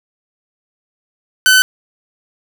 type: tone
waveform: sawtooth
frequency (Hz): 1515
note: F#6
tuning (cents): +40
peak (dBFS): -3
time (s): 1.46-1.62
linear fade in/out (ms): 0
effects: none